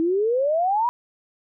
sine exponential sweep, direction up, 318.6 to 987.8 Hz, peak -18 dBFS, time 0-0.89 s, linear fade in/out 0 ms, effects none

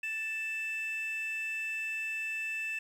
triangle tone pair together, 1763 / 2642 Hz, A6 / E7, +3 / +3 cents, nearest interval perfect fifth, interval 700 cents, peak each -38 / -31 dBFS, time 0.03-2.79 s, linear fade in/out 5 ms, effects tanh soft clip ceiling -28 dBFS + 11-bit

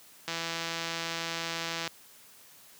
click train, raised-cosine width 0.2 ms, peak -16 dBFS, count 266, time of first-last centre 0.28-1.876 s, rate 166 Hz, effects white hiss -55 dBFS RMS until 2.79 s + high-pass 80 Hz 12 dB/octave

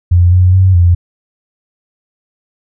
sine tone with pitch steps, 88 / 91 / 94 / 87.3 Hz, F2 / F#2 / F#2 / F2, +14 / -28 / +28 / 0 cents, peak -4 dBFS, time 0.11-0.95 s, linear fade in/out 10 ms, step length 210 ms, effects none

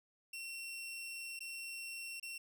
sawtooth tone with dropouts, 2721 Hz, F7, 46 cents flat, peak -40 dBFS, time 0.33-2.38 s, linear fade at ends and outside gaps 5 ms, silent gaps 1.392-1.405 / 2.199-2.227 s, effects none

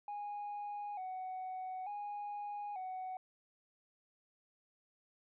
sine tone with vibrato, 784 Hz, G5, in tune, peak -38 dBFS, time 0.08-3.17 s, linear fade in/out 2 ms, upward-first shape square, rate 0.56 Hz, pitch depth 86 cents each way, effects tanh soft clip ceiling -38 dBFS

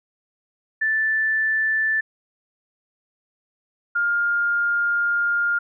sine tone pair in turn, 1760 / 1409.4 Hz, A6 / F6, 0 / +15 cents, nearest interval major third, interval 385 cents, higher first, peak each -18 dBFS, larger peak neither, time 0.81-2.01 / 3.95-5.59 s, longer second, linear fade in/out 10 ms, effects none

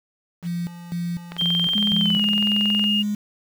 sine tone with tremolo, 172.7 Hz, F3, 19 cents flat, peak -23 dBFS, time 0.42-2.43 s, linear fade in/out 50 ms, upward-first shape square, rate 2 Hz, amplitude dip 80%
click train, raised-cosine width 0.3 ms, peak -17 dBFS, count 34, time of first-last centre 1.32-2.841 s, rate 21.7 Hz
sine tone with pitch glide, 3169 to 2840 Hz, G7 to F7, +18 to +28 cents, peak -19 dBFS, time 1.38-3.03 s, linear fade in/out 20 ms, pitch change -190 cents, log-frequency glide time 1.99-2.24 s
sine tone, 207.7 Hz, G#3, in tune, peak -21 dBFS, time 1.75-3.15 s, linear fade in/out 5 ms
effects 7-bit

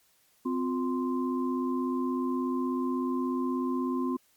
sine tone cluster, 257.6 / 354.1 / 1042 Hz, C4 / F4 / C6, -27 / +24 / -7 cents, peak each -28 / -33 / -36 dBFS, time 0.45-4.17 s, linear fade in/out 10 ms, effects white hiss -66 dBFS RMS until 4.36 s + MP3 96 kbps

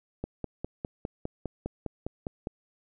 click train, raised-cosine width 2 ms, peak -19 dBFS, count 12, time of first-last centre 0.24-2.471 s, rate 4.93 Hz, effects none

